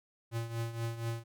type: tone with tremolo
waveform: square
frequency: 115.5 Hz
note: A#2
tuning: 16 cents flat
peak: -32 dBFS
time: 0.31-1.24 s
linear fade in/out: 50 ms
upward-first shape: triangle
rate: 4.2 Hz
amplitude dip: 75%
effects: none